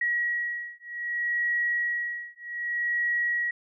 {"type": "beating tone pair", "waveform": "sine", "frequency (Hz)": [1911, 1911.64], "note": ["A#6", "A#6"], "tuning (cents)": [43, 43], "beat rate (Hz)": 0.64, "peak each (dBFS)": -29, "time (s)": [0.01, 3.51], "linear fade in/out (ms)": 5, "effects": []}